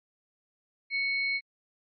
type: tone pair together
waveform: sine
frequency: 2217 / 4185 Hz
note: C#7 / C8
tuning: 0 / 0 cents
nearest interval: major seventh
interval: 1100 cents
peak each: -27 / -36 dBFS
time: 0.9-1.41 s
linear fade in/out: 50 ms
effects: AAC 48 kbps